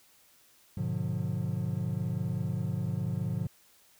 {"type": "chord", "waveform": "triangle", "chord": "G# diminished seventh", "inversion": "none", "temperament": "just", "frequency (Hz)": [103.83, 124.59, 149.51, 179.41], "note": ["G#2", "B2", "D3", "F3"], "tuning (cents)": [0, 16, 31, 47], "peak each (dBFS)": -33, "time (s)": [0.77, 3.47], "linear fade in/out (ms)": 5, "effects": ["white hiss -62 dBFS RMS until 3.99 s"]}